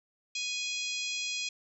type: harmonic tone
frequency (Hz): 830.6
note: G#5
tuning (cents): 0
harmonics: 3 / 4 / 5 / 6 / 7 / 8 / 9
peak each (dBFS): -36 / -38 / -40 / -42 / -43 / -44 / -45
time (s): 0.35-1.49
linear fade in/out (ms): 5
effects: none